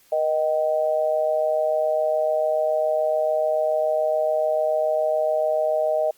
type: tone with amplitude modulation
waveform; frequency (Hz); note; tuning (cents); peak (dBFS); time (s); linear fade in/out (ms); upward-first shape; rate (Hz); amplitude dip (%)
sine; 622.3; D#5; 0; -15; 0.12-6.11; 5; sine; 147; 80
effects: white hiss -57 dBFS RMS until 6.17 s + Opus 48 kbps